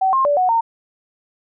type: tone with pitch steps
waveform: sine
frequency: 762 / 1063 / 580 / 736 / 916 Hz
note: G5 / C6 / D5 / F#5 / A#5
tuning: -49 / +27 / -22 / -9 / -31 cents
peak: -13 dBFS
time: 0.01-0.61 s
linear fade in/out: 10 ms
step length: 120 ms
effects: none